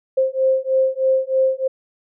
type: beating tone pair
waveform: sine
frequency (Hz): 525 / 528.2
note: C5 / C5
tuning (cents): +6 / +16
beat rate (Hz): 3.2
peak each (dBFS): -18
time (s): 0.17-1.68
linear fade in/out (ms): 10
effects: none